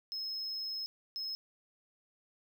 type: tone bursts at uneven times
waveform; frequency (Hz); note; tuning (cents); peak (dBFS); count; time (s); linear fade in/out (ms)
triangle; 5170; E8; -34; -35; 2; 0.12-0.86 / 1.16-1.35; 0
effects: none